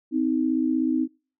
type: tone pair together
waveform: sine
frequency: 258.8 / 315.1 Hz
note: C4 / D#4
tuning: -19 / +22 cents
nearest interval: minor third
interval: 341 cents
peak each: -23 dBFS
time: 0.11-1.08 s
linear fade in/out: 50 ms
effects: noise-tail reverb RT60 0.4 s tail -26 dB re dry